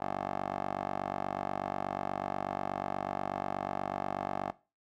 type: tone with band-pass filter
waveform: 10% pulse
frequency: 48.24 Hz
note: G1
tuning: 27 cents flat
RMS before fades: -36 dBFS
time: 0-4.52 s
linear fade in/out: 10 ms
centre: 810 Hz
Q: 2.2
effects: noise-tail reverb RT60 0.3 s tail -18 dB re dry